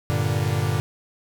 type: chord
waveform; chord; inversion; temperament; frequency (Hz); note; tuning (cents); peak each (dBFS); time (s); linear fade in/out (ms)
45% pulse; G minor; none; equal; 98 / 116.54 / 146.83; G2 / Bb2 / D3; 0 / 0 / 0; -25; 0.1-0.8; 0
effects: none